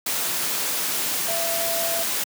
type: tone in noise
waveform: sine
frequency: 670 Hz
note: E5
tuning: 28 cents sharp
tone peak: -27 dBFS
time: 1.28-2.03 s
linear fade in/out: 5 ms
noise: white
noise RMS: -25 dBFS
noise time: 0.06-2.24 s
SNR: -5 dB
effects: high-pass 150 Hz 12 dB/octave